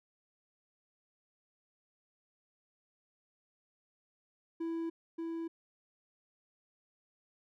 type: tone with echo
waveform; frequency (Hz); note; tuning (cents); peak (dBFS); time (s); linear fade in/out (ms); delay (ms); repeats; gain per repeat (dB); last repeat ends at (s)
triangle; 330.5; E4; +5; -32; 4.6-4.9; 10; 580; 1; -2; 5.48
effects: none